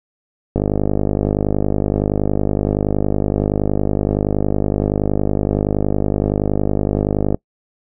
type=click train; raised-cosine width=2 ms; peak=-3 dBFS; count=345; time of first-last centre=0.56-7.345 s; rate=50.7 Hz; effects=noise-tail reverb RT60 0.1 s tail -24 dB re dry